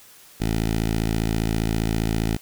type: tone with notch filter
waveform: 10% pulse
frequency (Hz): 55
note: A1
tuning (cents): 0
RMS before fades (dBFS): -23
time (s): 0.4-2.37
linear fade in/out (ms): 10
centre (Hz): 1100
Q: 1.2
effects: white hiss -49 dBFS RMS until 2.41 s